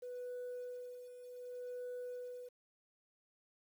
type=tone with tremolo; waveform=sine; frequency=494.6 Hz; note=B4; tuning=3 cents sharp; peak=-39 dBFS; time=0.02-2.49 s; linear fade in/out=10 ms; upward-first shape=sine; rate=0.66 Hz; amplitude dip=70%; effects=tanh soft clip ceiling -40 dBFS + 11-bit